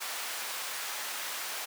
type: high-pass noise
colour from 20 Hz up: pink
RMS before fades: -37 dBFS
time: 0-1.66 s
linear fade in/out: 20 ms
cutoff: 970 Hz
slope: 12 dB/octave
effects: none